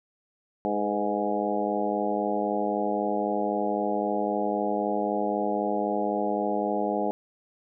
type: harmonic tone with a mistuned harmonic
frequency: 103.83 Hz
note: G#2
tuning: in tune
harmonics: 2 / 3 / 4 / 5 / 6 / 7 / 8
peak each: -32 / -32 / -32 / -32 / -32 / -32 / -32 dBFS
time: 0.65-7.11 s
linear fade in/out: 0 ms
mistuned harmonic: 5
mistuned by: -40 cents
effects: none